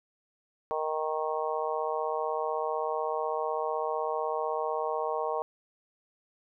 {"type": "harmonic tone", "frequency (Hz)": 155.9, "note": "D#3", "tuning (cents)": 4, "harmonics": [3, 4, 5, 6, 7], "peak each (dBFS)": [-33, -34, -35, -36, -36], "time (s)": [0.71, 5.42], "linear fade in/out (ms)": 0, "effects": []}